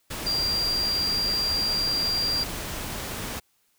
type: tone in noise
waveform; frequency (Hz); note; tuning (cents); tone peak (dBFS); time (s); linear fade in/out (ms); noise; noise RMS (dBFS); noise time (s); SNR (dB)
sine; 4751; D8; +19; -23; 0.26-2.44; 10; pink; -33; 0.1-3.4; +7
effects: white hiss -68 dBFS RMS until 3.78 s